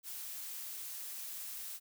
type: noise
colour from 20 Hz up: blue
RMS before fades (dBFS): -44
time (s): 0.03-1.8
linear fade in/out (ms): 50
effects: none